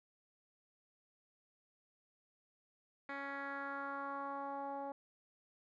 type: tone with low-pass filter sweep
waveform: 10% pulse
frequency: 278.4 Hz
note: C#4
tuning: 8 cents sharp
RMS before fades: -43 dBFS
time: 3.09-4.92 s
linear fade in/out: 2 ms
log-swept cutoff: 2200 to 740 Hz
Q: 2.8
effects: none